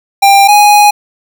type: tone pair in turn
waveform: square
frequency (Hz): 794 / 828.8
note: G5 / G#5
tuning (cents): +22 / -4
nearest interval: minor second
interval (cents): 74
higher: second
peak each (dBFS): -3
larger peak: neither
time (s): 0.22-0.48 / 0.48-0.91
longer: second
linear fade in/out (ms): 10
effects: none